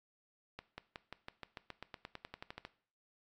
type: accelerating click train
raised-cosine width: 0.3 ms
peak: -28 dBFS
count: 18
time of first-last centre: 0.59-2.651 s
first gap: 190 ms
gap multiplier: 0.94
effects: noise-tail reverb RT60 0.5 s tail -17 dB re dry + AAC 64 kbps